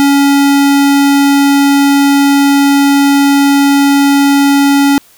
square tone, 280.5 Hz, C#4, 21 cents sharp, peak -6 dBFS, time 0-4.98 s, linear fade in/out 0 ms, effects white hiss -44 dBFS RMS until 5.17 s

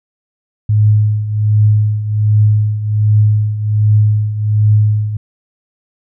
sine tone with tremolo, 106.1 Hz, G#2, 38 cents sharp, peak -5 dBFS, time 0.69-5.17 s, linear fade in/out 5 ms, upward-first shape triangle, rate 1.3 Hz, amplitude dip 75%, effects none

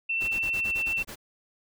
sine tone with vibrato, 2690 Hz, E7, 34 cents sharp, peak -25 dBFS, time 0.09-1.03 s, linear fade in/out 10 ms, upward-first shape triangle, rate 12 Hz, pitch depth 8 cents each way
pink noise bursts, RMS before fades -40 dBFS, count 9, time 0.2-1.158 s, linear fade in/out 20 ms, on 86 ms, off 23 ms
effects none

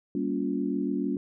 sine chord, G half-diminished seventh, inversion none, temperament just, 196 / 235.2 / 282.2 / 352.8 Hz, G3 / Bb3 / Db4 / F4, 0 / +16 / +31 / +18 cents, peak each -32 / -32 / -29 / -34 dBFS, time 0.15-1.17 s, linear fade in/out 2 ms, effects none

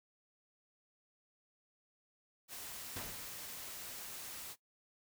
white noise, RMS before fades -47 dBFS, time 2.48-4.56 s, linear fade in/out 50 ms
pink noise with exponential decay, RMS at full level -42 dBFS, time 2.96-3.52 s, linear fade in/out 2 ms, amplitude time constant 120 ms
effects noise-tail reverb RT60 0.1 s tail -17 dB re dry

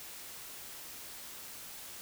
silence, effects white hiss -47 dBFS RMS until 2.01 s

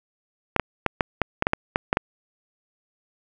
clicks, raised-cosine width 0.5 ms, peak -4 dBFS, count 11, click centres 0.563 / 0.597 / 0.863 / 1.008 / 1.217 / 1.424 / 1.469 / 1.534 / 1.759 / 1.929 / 1.971 s, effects none

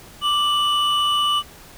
triangle tone pair together, 1175.4 / 2960 Hz, D6 / F#7, +1 / 0 cents, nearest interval octave + major third, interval 1599 cents, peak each -18 dBFS, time 0.21-1.43 s, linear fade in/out 50 ms, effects pink hiss -44 dBFS RMS until 1.77 s

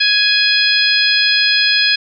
harmonic tone, 834 Hz, G#5, 7 cents sharp, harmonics 2 / 3 / 4 / 5 / 6, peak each -17 / -17 / -17 / -17 / -17 dBFS, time 0-1.96 s, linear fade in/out 10 ms, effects none

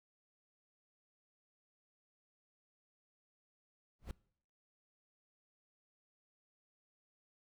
brown noise with exponential growth, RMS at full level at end -37 dBFS, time 3.99-4.11 s, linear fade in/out 2 ms, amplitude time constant 24 ms, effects noise-tail reverb RT60 0.6 s tail -22 dB re dry

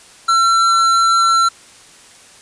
sine tone with tanh clipping, 1351 Hz, E6, 42 cents sharp, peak -12 dBFS, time 0.28-1.49 s, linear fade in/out 10 ms, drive 15 dB, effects white hiss -43 dBFS RMS until 2.41 s + resampled to 22050 Hz

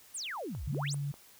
sine exponential two-way sweep, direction down then up, 10548 to 51.91 to 10548 Hz, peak -36 dBFS, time 0.14-0.95 s, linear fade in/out 10 ms, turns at 0.65 s
click train, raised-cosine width 1 ms, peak -36 dBFS, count 4, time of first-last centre 0.55-1.141 s, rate 5.08 Hz
sine tone, 142.1 Hz, C#3, 43 cents sharp, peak -32 dBFS, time 0.67-1.12 s, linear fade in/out 10 ms
effects white hiss -58 dBFS RMS until 1.39 s

